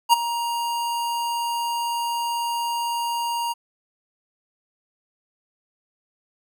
square tone with ADSR envelope, 941 Hz, A#5, 16 cents sharp, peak -10 dBFS, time 0.09-3.54 s, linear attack 40 ms, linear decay 15 ms, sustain -14 dB, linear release 24 ms, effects none

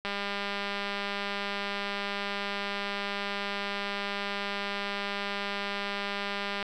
click train, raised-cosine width 0.3 ms, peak -17 dBFS, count 1323, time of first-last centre 0.05-6.627 s, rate 201 Hz, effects none

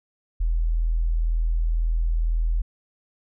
sine tone, 41 Hz, E1, 9 cents flat, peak -19 dBFS, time 0.4-2.62 s, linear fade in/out 10 ms, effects none

